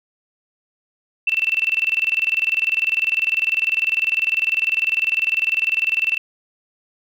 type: tone with tremolo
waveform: sine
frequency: 2673 Hz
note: E7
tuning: 23 cents sharp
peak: -14 dBFS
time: 1.27-6.18 s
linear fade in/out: 5 ms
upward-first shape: square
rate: 20 Hz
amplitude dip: 80%
effects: none